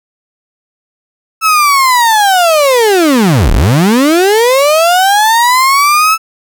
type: linear two-way sweep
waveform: 35% pulse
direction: down then up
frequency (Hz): 1318.5 to 30.5 to 1318.5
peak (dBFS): -4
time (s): 1.41-6.18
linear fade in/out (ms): 50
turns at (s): 3.52
effects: none